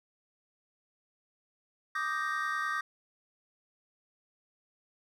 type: chord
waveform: triangle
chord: Eb major seventh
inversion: third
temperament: equal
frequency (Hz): 1174.7 / 1244.5 / 1568 / 1864.7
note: D6 / Eb6 / G6 / Bb6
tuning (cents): 0 / 0 / 0 / 0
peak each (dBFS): -34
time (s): 1.95-2.81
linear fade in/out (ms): 5
effects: tanh soft clip ceiling -19 dBFS